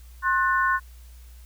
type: chord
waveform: sine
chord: F# diminished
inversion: second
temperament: just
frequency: 1065.6 / 1480 / 1776 Hz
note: C6 / F#6 / A6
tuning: +31 / 0 / +16 cents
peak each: -22 / -23 / -28 dBFS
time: 0.22-0.8 s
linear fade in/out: 50 ms
effects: added 60 Hz sine -43 dBFS peak until 1.45 s + white hiss -57 dBFS RMS until 1.45 s